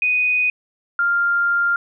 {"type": "tone pair in turn", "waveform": "sine", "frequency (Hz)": [2489, 1396.9], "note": ["D#7", "F6"], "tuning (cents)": [0, 0], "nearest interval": "minor seventh", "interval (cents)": 1000, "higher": "first", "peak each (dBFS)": -15, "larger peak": "neither", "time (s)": [[0.02, 0.5], [0.99, 1.76]], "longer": "second", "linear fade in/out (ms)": 2, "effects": []}